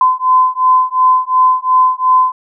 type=beating tone pair; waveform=sine; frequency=1021 / 1023.8 Hz; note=C6 / C6; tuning=-43 / -38 cents; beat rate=2.8 Hz; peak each=-11 dBFS; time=0.01-2.32 s; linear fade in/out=2 ms; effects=none